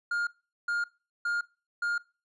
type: tone bursts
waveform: triangle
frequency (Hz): 1414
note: F6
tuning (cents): +21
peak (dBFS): -25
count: 4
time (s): 0.11-1.98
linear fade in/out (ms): 5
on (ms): 160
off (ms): 410
effects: noise-tail reverb RT60 0.3 s tail -21 dB re dry + resampled to 24000 Hz

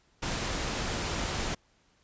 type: noise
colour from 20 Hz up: pink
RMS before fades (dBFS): -32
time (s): 0.22-1.55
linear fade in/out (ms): 10
effects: pink hiss -67 dBFS RMS until 2.03 s + resampled to 16000 Hz

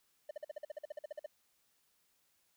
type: tone bursts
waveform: triangle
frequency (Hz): 602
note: D5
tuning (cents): +43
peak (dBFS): -37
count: 15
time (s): 0.29-1.262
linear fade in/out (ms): 5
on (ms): 20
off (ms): 48
effects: white hiss -75 dBFS RMS until 2.56 s

